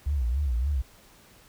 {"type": "tone with vibrato", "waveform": "sine", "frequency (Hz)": 65.41, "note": "C2", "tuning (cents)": 0, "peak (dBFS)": -23, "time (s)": [0.06, 0.82], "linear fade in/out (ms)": 10, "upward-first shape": "sine", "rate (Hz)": 3.5, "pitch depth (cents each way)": 210, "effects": ["pink hiss -55 dBFS RMS until 1.48 s"]}